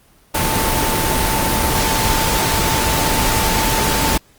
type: tone in noise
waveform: sine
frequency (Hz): 888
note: A5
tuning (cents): +16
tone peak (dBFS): -22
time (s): 0.34-4.18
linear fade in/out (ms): 10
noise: pink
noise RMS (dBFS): -17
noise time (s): 0.34-4.18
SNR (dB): -8
effects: pink hiss -52 dBFS RMS until 4.38 s + Opus 24 kbps